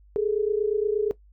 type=tone pair together; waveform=sine; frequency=411.5 / 440 Hz; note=G#4 / A4; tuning=-16 / 0 cents; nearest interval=minor second; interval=116 cents; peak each=-24 dBFS; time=0.16-1.11 s; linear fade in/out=0 ms; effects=noise-tail reverb RT60 0.1 s tail -17 dB re dry + added 50 Hz sine -51 dBFS peak until 1.32 s